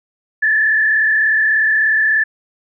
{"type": "tone with frequency modulation", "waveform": "sine", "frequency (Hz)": 1745, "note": "A6", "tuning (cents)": -15, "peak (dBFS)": -11, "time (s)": [0.42, 2.24], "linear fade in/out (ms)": 10, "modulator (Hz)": 36.6, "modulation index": 1.2, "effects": []}